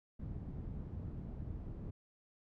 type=low-pass noise; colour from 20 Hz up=white; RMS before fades=-44 dBFS; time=0.19-1.91 s; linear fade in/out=10 ms; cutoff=140 Hz; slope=12 dB/octave; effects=none